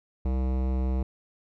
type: tone with hard clipping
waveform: sine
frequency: 64.5 Hz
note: C2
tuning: 24 cents flat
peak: -26 dBFS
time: 0.25-1.03 s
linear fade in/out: 5 ms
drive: 18 dB
effects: none